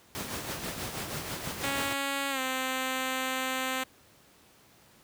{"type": "noise with tremolo", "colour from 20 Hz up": "pink", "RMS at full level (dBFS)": -34, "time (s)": [0.15, 1.93], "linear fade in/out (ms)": 0, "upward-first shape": "sine", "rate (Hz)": 6.2, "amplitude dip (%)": 45}
{"type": "tone with pitch glide", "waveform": "5% pulse", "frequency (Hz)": [277.2, 260.1], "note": ["C#4", "C4"], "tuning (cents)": [0, -10], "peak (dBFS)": -18, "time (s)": [1.63, 3.84], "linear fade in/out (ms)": 10, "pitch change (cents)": -110, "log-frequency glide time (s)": [2.3, 2.4]}
{"effects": ["pink hiss -59 dBFS RMS until 5.03 s", "high-pass 80 Hz 12 dB/octave"]}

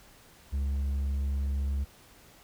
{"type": "tone with hard clipping", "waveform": "sine", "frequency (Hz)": 69.3, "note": "C#2", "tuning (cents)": 0, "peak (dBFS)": -28, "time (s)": [0.52, 1.85], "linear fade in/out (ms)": 20, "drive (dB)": 3, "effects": ["pink hiss -56 dBFS RMS until 2.43 s"]}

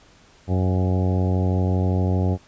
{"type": "harmonic tone with a mistuned harmonic", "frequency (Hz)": 92.5, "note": "F#2", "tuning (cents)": 0, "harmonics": [1, 2, 3, 4, 5, 6, 7, 8, 9], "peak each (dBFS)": [-19, -25, -29, -31, -33, -35, -36, -37, -38], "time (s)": [0.47, 2.38], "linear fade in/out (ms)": 50, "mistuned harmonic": 8, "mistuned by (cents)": -16, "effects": ["pink hiss -53 dBFS RMS until 2.47 s", "resampled to 16000 Hz"]}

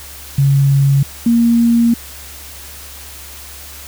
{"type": "tone pair in turn", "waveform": "sine", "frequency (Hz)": [138.59, 233.6], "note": ["C#3", "A#3"], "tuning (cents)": [0, 4], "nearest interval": "major sixth", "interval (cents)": 904, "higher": "second", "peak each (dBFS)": -8, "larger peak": "neither", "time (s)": [[0.38, 1.03], [1.26, 1.94]], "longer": "second", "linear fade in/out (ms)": 5, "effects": ["added 70 Hz sine -37 dBFS peak until 3.87 s", "white hiss -34 dBFS RMS until 3.87 s"]}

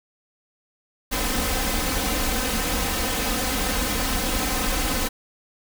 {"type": "noise with comb filter", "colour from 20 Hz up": "pink", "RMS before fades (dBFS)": -24, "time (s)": [1.11, 5.09], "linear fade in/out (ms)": 20, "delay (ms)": 3.9, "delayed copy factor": 0.85, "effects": []}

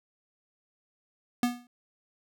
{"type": "tone with exponential decay", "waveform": "square", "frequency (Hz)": 243.3, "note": "B3", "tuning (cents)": -26, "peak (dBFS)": -21, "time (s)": [1.43, 1.67], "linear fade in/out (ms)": 2, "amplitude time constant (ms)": 51, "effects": []}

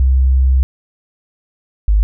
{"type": "tone pair in turn", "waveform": "sine", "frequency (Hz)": [65.41, 51.59], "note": ["C2", "G#1"], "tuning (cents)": [0, -11], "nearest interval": "major third", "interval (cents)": 411, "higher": "first", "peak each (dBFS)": -8, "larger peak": "neither", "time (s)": [[0, 0.63], [1.88, 2.03]], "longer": "first", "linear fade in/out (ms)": 0, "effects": []}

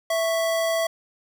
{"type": "tone pair together", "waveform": "square", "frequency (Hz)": [659.3, 1109.8], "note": ["E5", "C#6"], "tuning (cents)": [0, 2], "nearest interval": "major sixth", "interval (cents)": 902, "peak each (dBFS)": [-22, -33], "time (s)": [0.1, 0.87], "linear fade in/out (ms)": 5, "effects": []}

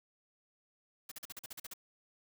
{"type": "noise bursts", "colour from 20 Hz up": "white", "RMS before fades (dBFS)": -45, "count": 10, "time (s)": [1.09, 1.737], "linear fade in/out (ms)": 5, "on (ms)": 26, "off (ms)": 43, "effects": []}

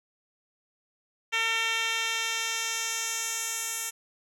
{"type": "tone with band-pass filter sweep", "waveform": "10% pulse", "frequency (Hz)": 453, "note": "A#4", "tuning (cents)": -50, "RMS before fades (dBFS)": -30, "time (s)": [1.32, 3.91], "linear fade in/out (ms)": 20, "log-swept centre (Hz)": [2900, 9000], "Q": 1.4, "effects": []}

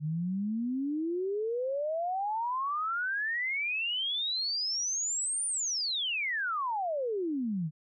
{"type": "exponential two-way sweep", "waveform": "sine", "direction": "up then down", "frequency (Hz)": [146.83, 9397, 146.83], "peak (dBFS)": -29, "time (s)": [0, 7.71], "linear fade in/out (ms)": 50, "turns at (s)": 5.46, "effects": []}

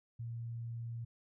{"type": "tone", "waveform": "sine", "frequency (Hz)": 116.54, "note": "A#2", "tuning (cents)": 0, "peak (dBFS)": -39, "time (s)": [0.19, 1.05], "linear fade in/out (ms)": 10, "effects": []}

